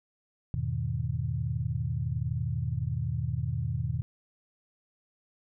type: chord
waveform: sine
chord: E major seventh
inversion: none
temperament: equal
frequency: 82.41 / 103.83 / 123.47 / 155.56 Hz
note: E2 / G#2 / B2 / D#3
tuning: 0 / 0 / 0 / 0 cents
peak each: -35 / -35 / -31 / -35 dBFS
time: 0.54-4.02 s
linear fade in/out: 0 ms
effects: none